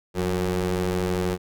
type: ring-modulated tone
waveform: 25% pulse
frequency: 92.5 Hz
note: F#2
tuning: in tune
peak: -16 dBFS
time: 0.14-1.38 s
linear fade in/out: 50 ms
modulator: 271 Hz
effects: none